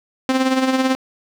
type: tone with tremolo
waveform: sawtooth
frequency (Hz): 261.6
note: C4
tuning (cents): 0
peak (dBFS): -9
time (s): 0.29-0.95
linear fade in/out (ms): 0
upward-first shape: sine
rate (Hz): 18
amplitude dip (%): 55
effects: low-pass 6000 Hz 12 dB/octave + 7-bit